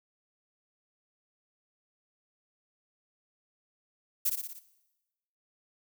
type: noise with echo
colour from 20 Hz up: violet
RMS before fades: -27 dBFS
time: 4.25-4.3 s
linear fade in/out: 10 ms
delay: 59 ms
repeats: 5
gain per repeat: -4 dB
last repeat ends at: 4.595 s
effects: noise-tail reverb RT60 1.0 s tail -17 dB re dry